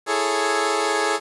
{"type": "chord", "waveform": "15% pulse", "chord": "A major seventh", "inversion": "second", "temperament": "equal", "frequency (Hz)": [329.6, 415.3, 440, 554.4], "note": ["E4", "G#4", "A4", "C#5"], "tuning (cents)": [0, 0, 0, 0], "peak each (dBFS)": [-22, -16, -19, -21], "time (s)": [0.06, 1.2], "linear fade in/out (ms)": 50, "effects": ["resampled to 24000 Hz", "8-bit"]}